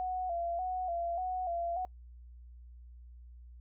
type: tone with vibrato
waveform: sine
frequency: 711 Hz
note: F5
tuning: 31 cents sharp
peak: -32 dBFS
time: 0-1.85 s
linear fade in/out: 0 ms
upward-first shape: square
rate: 1.7 Hz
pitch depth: 65 cents each way
effects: noise-tail reverb RT60 0.1 s tail -24 dB re dry + added 60 Hz sine -49 dBFS peak until 3.6 s